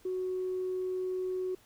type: tone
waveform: sine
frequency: 370 Hz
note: F#4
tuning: in tune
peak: -30 dBFS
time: 0.05-1.55 s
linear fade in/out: 5 ms
effects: tanh soft clip ceiling -26 dBFS + pink hiss -62 dBFS RMS until 1.65 s